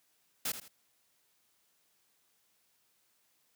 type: noise with echo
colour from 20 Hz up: white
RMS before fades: -34 dBFS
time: 0.45-0.52 s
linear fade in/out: 5 ms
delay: 81 ms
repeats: 2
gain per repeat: -10 dB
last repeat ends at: 0.682 s
effects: white hiss -73 dBFS RMS until 3.55 s + high-pass 80 Hz 12 dB/octave